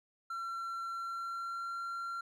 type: tone with pitch glide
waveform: triangle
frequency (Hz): 1358 to 1373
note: F6 to F6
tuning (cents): -49 to -30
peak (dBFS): -35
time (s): 0.3-2.21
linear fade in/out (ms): 5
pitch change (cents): +19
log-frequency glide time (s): 0.87-1.76
effects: none